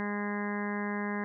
harmonic tone, 205.5 Hz, G#3, 18 cents flat, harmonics 1 / 2 / 3 / 4 / 5 / 6 / 7 / 8 / 9 / 10, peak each -33 / -39 / -45 / -43 / -41 / -48 / -51 / -41 / -43 / -45 dBFS, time 0-1.24 s, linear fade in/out 0 ms, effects none

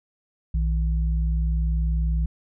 sine tone pair together, 59.93 / 160 Hz, A#1 / D#3, +49 / +49 cents, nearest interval octave + perfect fourth, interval 1700 cents, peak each -20 / -29 dBFS, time 0.54-2.26 s, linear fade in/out 5 ms, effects none

